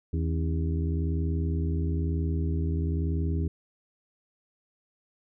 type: harmonic tone with a mistuned harmonic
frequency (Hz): 81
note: E2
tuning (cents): -30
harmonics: 1 / 2 / 3 / 4 / 5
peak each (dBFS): -26 / -32 / -36 / -38 / -40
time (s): 0.13-3.48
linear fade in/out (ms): 5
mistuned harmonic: 3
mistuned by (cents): +140
effects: none